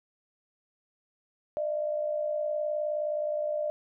sine tone pair together, 600.7 / 660 Hz, D5 / E5, +39 / +2 cents, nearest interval major second, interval 163 cents, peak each -28 / -36 dBFS, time 1.57-3.7 s, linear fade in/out 0 ms, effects none

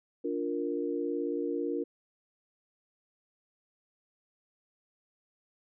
sine chord, Bb major, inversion first, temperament just, 291.4 / 349.6 / 466.2 Hz, D4 / F4 / Bb4, -13 / +2 / 0 cents, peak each -34 dBFS, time 0.24-1.84 s, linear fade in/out 10 ms, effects none

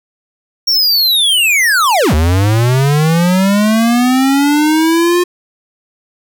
square linear two-way sweep, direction down then up, 5588 to 73.9 to 358.1 Hz, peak -9 dBFS, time 0.67-5.24 s, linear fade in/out 10 ms, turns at 2.14 s, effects none

